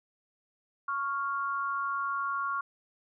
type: tone pair together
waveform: sine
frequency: 1108.7 / 1396.9 Hz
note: C#6 / F6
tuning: 0 / 0 cents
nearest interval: major third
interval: 400 cents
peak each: -31 / -33 dBFS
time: 0.88-2.61 s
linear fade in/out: 5 ms
effects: none